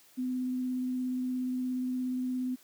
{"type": "tone with vibrato", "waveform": "sine", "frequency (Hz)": 253.6, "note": "B3", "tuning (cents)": 46, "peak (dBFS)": -29, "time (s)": [0.17, 2.56], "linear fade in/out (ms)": 20, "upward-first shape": "triangle", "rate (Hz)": 17, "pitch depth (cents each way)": 13, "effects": ["white hiss -60 dBFS RMS until 2.63 s", "high-pass 150 Hz 12 dB/octave"]}